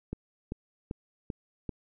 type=click train; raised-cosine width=3 ms; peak=-21 dBFS; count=5; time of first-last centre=0.13-1.692 s; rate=2.56 Hz; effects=none